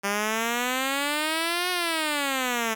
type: exponential two-way sweep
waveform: 5% pulse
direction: up then down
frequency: 197.5 to 364.8 to 218.6 Hz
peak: -13 dBFS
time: 0.03-2.75 s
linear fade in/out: 20 ms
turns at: 1.7 s
effects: 9-bit